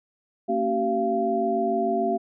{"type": "tone cluster", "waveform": "sine", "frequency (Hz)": [226.4, 273.2, 382.4, 687], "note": ["A3", "C#4", "G4", "F5"], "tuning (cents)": [50, -25, -43, -29], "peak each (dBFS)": [-29, -31, -26, -24], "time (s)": [0.48, 2.18], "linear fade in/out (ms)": 20, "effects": []}